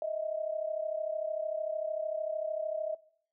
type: tone pair together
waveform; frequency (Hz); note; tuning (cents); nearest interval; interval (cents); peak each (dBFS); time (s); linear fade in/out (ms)
sine; 622.3 / 655.6; D#5 / E5; 0 / -10; minor second; 90; -33 / -35; 0.02-2.95; 2
effects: noise-tail reverb RT60 0.6 s tail -21 dB re dry